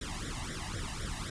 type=noise with flanger; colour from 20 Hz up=pink; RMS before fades=-38 dBFS; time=0.01-1.3 s; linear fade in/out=5 ms; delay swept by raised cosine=0.54 to 1.07 ms; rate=3.9 Hz; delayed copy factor=+1; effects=resampled to 22050 Hz